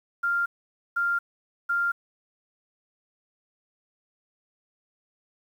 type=tone bursts; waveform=sine; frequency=1395 Hz; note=F6; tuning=2 cents flat; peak=-22 dBFS; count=3; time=0.23-1.92 s; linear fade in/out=10 ms; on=230 ms; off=500 ms; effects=9-bit